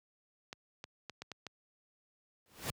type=clicks; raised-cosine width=0.2 ms; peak=-26 dBFS; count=6; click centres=0.529 / 0.841 / 1.097 / 1.22 / 1.317 / 1.467 s
type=noise with exponential growth; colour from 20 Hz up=pink; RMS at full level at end=-34 dBFS; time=2.46-2.7 s; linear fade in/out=0 ms; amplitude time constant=52 ms
effects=high-pass 80 Hz 12 dB/octave